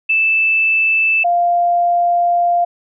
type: tone pair in turn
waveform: sine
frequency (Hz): 2637 / 697.2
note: E7 / F5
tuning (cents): 0 / -3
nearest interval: octave + major seventh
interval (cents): 2303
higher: first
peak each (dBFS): -11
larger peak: neither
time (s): 0.09-1.24 / 1.24-2.65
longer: second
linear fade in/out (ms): 10
effects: none